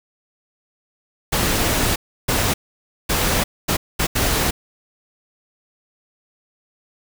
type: noise bursts at uneven times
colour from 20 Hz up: pink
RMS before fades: -19 dBFS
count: 6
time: 1.32-1.96 / 2.28-2.54 / 3.09-3.44 / 3.68-3.77 / 3.99-4.07 / 4.15-4.51 s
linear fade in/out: 10 ms
effects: none